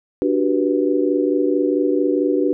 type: chord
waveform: sine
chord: G major seventh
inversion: second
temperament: just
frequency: 294 / 367.5 / 392 / 490 Hz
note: D4 / F#4 / G4 / B4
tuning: +2 / -12 / 0 / -14 cents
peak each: -19 / -20 / -23 / -22 dBFS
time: 0.22-2.53 s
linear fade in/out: 0 ms
effects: none